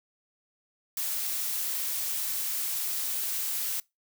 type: noise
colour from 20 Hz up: blue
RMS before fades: -31 dBFS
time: 0.97-3.8 s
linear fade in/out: 2 ms
effects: noise-tail reverb RT60 0.2 s tail -23 dB re dry